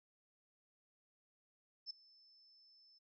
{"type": "tone with ADSR envelope", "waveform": "sine", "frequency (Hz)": 5270, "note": "E8", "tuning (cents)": -1, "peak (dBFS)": -40, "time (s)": [1.86, 2.99], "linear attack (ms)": 44, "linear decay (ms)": 6, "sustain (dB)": -24, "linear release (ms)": 16, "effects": []}